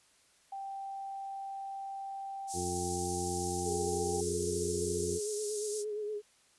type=tone with pitch glide; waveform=sine; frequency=784 to 789 Hz; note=G5 to G5; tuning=0 to +11 cents; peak=-38 dBFS; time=0.52-4.21 s; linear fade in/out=5 ms; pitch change=+11 cents; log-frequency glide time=2.72-3.16 s
type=band-pass noise; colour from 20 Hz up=white; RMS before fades=-41 dBFS; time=2.47-5.85 s; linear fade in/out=50 ms; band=5800 to 10000 Hz; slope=24 dB/octave
type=harmonic tone; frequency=88.9 Hz; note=F2; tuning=31 cents sharp; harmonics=1 / 2 / 3 / 4 / 5; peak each=-40 / -41 / -46 / -37 / -44 dBFS; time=2.53-5.2 s; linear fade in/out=50 ms
type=tone with vibrato; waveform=sine; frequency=421.1 Hz; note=G#4; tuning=24 cents sharp; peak=-34 dBFS; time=3.64-6.22 s; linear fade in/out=50 ms; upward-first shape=sine; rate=8.6 Hz; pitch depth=40 cents each way
effects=white hiss -66 dBFS RMS until 6.58 s + resampled to 24000 Hz